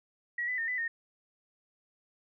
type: tone with pitch steps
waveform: sine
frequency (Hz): 1917 / 1999 / 1828 / 1997 / 1842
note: A#6 / B6 / A#6 / B6 / A#6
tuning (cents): +48 / +20 / -34 / +19 / -21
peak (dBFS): -30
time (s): 0.38-0.88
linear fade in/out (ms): 5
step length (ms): 100
effects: none